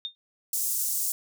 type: tone with exponential decay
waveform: sine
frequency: 3647 Hz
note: A#7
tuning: 39 cents flat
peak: -26 dBFS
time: 0.05-0.15 s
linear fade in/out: 0 ms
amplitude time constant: 21 ms
type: high-pass noise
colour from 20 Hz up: pink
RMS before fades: -28 dBFS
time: 0.53-1.12 s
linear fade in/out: 2 ms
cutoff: 7000 Hz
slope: 24 dB/octave
effects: none